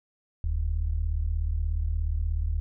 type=tone pair together; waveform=sine; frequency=41.01 / 77.8 Hz; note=E1 / D#2; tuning=-8 / 0 cents; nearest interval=major seventh; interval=1108 cents; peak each=-27 / -27 dBFS; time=0.44-2.6 s; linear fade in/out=0 ms; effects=none